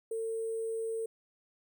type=tone with sample-and-hold; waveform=sine; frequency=450 Hz; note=A4; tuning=39 cents sharp; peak=-32 dBFS; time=0.11-1.06 s; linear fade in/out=5 ms; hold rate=8820 Hz; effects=none